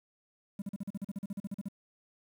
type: tone bursts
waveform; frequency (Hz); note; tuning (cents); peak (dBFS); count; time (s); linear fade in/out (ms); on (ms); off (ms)
triangle; 198.5; G3; +22; -31; 16; 0.59-1.685; 5; 30; 41
effects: tanh soft clip ceiling -27 dBFS + 10-bit